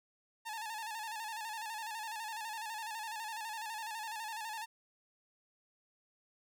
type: tone with vibrato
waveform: sawtooth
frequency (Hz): 880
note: A5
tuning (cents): 0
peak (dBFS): -36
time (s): 0.45-4.66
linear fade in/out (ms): 20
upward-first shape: square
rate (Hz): 12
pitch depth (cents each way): 60
effects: 12-bit